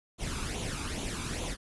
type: noise with flanger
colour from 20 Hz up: pink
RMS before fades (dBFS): -35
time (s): 0.18-1.57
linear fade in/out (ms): 50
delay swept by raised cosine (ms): 0.29 to 0.83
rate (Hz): 2.4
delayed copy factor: +0.6
effects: resampled to 24000 Hz